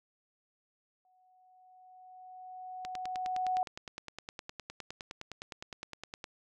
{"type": "tone with exponential growth", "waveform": "sine", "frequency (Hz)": 740, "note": "F#5", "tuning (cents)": 0, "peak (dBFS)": -27, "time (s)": [1.05, 3.63], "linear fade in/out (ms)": 1, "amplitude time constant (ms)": 560}
{"type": "click train", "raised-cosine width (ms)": 0.2, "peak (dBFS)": -24, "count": 34, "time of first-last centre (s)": [2.85, 6.242], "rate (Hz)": 9.73}
{"effects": []}